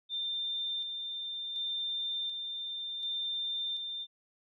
sine tone with tremolo, 3591 Hz, A7, 35 cents sharp, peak -32 dBFS, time 0.09-4.07 s, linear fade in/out 50 ms, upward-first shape square, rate 0.68 Hz, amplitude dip 35%, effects none

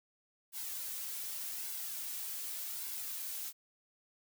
blue noise with flanger, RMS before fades -41 dBFS, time 0.52-3.53 s, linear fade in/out 50 ms, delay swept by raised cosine 1.6 to 3.4 ms, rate 0.85 Hz, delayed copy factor -0.5, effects none

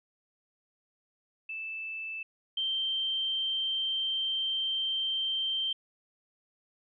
sine tone pair in turn, 2637 / 3136 Hz, E7 / G7, 0 / 0 cents, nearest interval minor third, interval 300 cents, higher second, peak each -35 / -28 dBFS, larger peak second, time 1.49-2.23 / 2.57-5.73 s, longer second, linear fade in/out 5 ms, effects none

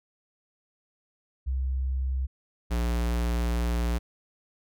sine / square tone pair in turn, 65.41 / 58.94 Hz, C2 / A#1, 0 / +20 cents, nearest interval major second, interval 180 cents, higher first, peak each -25 dBFS, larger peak neither, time 1.46-2.27 / 2.7-3.99 s, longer second, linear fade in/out 20 ms, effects none

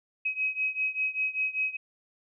sine beating tone pair, 2539 / 2544.1 Hz, D#7 / D#7, +34 / +38 cents, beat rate 5.1 Hz, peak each -29 / -31 dBFS, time 0.25-1.77 s, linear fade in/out 10 ms, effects none

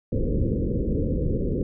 pink low-pass noise, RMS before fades -24 dBFS, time 0.12-1.63 s, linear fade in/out 2 ms, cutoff 530 Hz, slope 96 dB/octave, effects none

